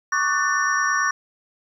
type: tone cluster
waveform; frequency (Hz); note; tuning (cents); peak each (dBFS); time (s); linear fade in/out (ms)
sine; 1119 / 1188 / 1493 / 1791 / 5680; C#6 / D6 / F#6 / A6 / F8; +16 / +20 / +15 / +30 / +28; -23 / -27 / -25 / -23 / -30; 0.12-1.11; 5
effects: 9-bit